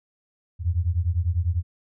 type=beating tone pair; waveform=sine; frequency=82.41 / 92.41 Hz; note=E2 / F#2; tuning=0 / -2 cents; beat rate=10 Hz; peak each=-23 / -24 dBFS; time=0.59-1.63 s; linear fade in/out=50 ms; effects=none